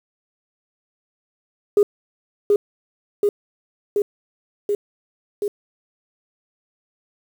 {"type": "tone with echo", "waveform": "sine", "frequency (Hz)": 410, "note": "G#4", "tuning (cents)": -22, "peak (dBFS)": -9, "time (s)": [1.77, 1.83], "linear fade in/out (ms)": 2, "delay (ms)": 730, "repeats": 5, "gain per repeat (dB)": -2, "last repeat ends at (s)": 5.48, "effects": ["tanh soft clip ceiling -6 dBFS", "7-bit"]}